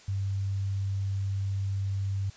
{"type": "tone", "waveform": "sine", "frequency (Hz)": 98, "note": "G2", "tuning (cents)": 0, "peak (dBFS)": -27, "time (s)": [0.08, 2.3], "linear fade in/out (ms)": 5, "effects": ["white hiss -53 dBFS RMS until 2.36 s", "resampled to 16000 Hz"]}